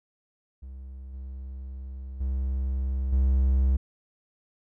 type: tone with level steps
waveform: triangle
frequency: 65.7 Hz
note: C2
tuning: 8 cents sharp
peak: -36 / -33 / -23 / -17 dBFS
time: 0.62-3.77 s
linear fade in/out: 10 ms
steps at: 1.13 / 2.2 / 3.12 s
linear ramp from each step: 10 ms
effects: none